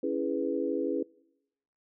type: chord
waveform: sine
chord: C# minor seventh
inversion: none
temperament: equal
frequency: 277.2 / 329.6 / 415.3 / 493.9 Hz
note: C#4 / E4 / G#4 / B4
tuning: 0 / 0 / 0 / 0 cents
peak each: -33 dBFS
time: 0.03-1.03 s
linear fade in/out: 5 ms
effects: noise-tail reverb RT60 0.9 s tail -25 dB re dry